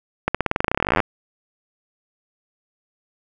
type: accelerating click train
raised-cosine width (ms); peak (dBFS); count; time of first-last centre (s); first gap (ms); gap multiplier
0.5; -3; 26; 0.28-1.002; 66; 0.92
effects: none